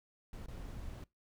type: noise with dropouts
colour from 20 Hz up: brown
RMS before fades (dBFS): -45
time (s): 0.33-1.04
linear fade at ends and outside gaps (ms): 2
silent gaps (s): 0.461-0.483
effects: noise-tail reverb RT60 0.2 s tail -22 dB re dry